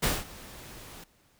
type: noise with ADSR envelope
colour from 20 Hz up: pink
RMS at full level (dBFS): -25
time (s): 0.02-1.04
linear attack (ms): 18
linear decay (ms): 200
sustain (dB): -21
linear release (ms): 5
effects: pink hiss -65 dBFS RMS until 1.39 s